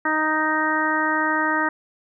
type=harmonic tone; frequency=311.1 Hz; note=D#4; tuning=in tune; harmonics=1 / 2 / 3 / 4 / 5 / 6; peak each=-26 / -30 / -25 / -26 / -25 / -25 dBFS; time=0.05-1.69 s; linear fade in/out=5 ms; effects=none